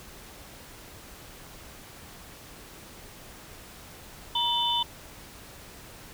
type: tone cluster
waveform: sine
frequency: 950 / 3029 / 3541 Hz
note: A#5 / F#7 / A7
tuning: +33 / +40 / +10 cents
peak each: -28 dBFS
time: 4.35-4.83 s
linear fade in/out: 5 ms
effects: pink hiss -47 dBFS RMS until 6.13 s

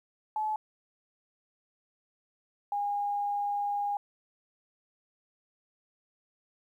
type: tone pair in turn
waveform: sine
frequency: 860 / 815.3 Hz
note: A5 / G#5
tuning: -40 / -32 cents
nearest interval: minor second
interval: 92 cents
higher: first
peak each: -28 / -28 dBFS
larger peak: neither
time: 0.36-0.56 / 2.72-3.97 s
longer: second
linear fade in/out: 2 ms
effects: 11-bit

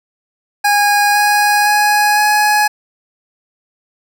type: tone with pitch steps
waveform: 25% pulse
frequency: 821 / 827.2 / 833.4 / 839.7 Hz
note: G#5 / G#5 / G#5 / G#5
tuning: -20 / -7 / +6 / +19 cents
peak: -6 dBFS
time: 0.64-2.68 s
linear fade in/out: 10 ms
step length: 510 ms
effects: none

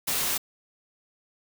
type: noise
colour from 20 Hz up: white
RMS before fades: -27 dBFS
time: 0.07-0.38 s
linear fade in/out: 10 ms
effects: none

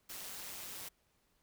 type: noise with amplitude modulation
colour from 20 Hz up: white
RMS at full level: -43 dBFS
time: 0.09-0.89 s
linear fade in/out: 10 ms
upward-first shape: sine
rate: 192 Hz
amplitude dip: 65%
effects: pink hiss -75 dBFS RMS until 1.42 s

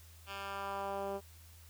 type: tone with band-pass filter sweep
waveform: 10% pulse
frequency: 197.6 Hz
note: G3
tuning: 14 cents sharp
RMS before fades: -40 dBFS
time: 0.26-1.21 s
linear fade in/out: 50 ms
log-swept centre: 2500 to 430 Hz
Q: 1.2
effects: added 82 Hz sine -55 dBFS peak until 1.69 s + white hiss -61 dBFS RMS until 1.69 s

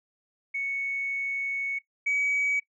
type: tone pair in turn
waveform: sine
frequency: 2217 / 2270 Hz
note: C#7 / C#7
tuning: 0 / +41 cents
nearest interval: unison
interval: 41 cents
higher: second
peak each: -27 / -22 dBFS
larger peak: second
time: 0.54-1.79 / 2.06-2.6 s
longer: first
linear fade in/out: 10 ms
effects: noise-tail reverb RT60 0.1 s tail -18 dB re dry + tanh soft clip ceiling -20 dBFS

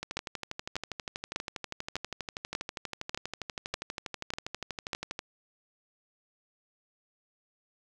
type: two click trains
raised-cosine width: 0.2 ms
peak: -14 / -18 dBFS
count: 9 / 65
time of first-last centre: 0.17-4.932 / 0.03-5.191 s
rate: 1.68 / 12.4 Hz
effects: none

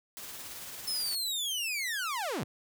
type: noise with tremolo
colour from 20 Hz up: white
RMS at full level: -42 dBFS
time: 0.17-1.15 s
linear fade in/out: 0 ms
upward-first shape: sine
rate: 18 Hz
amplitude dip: 30%
type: linear sweep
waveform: sawtooth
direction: down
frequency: 5290 to 82.41 Hz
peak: -28 dBFS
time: 0.87-2.44 s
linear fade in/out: 10 ms
effects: none

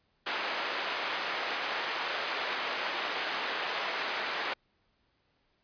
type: band-pass noise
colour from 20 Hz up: white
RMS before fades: -34 dBFS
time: 0.26-4.54 s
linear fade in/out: 10 ms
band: 450 to 2500 Hz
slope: 12 dB/octave
effects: pink hiss -73 dBFS RMS until 5.63 s + resampled to 11025 Hz

